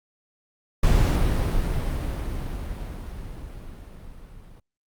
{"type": "noise with level ramp", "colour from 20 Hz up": "brown", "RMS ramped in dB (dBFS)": [-17, -46], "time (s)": [0.83, 4.6], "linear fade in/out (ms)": 5, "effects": ["Opus 48 kbps"]}